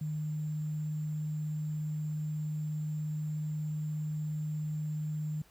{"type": "tone with sample-and-hold", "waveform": "sine", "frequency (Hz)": 152.8, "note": "D#3", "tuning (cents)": -31, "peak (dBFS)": -32, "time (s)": [0.01, 5.42], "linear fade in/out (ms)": 5, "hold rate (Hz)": 7350, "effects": ["pink hiss -63 dBFS RMS until 5.5 s"]}